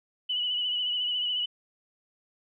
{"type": "tone with vibrato", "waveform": "sine", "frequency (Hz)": 2960, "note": "F#7", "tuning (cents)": 0, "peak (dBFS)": -26, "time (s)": [0.29, 1.46], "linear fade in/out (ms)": 10, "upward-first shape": "sine", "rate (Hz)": 14, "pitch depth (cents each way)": 38, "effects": []}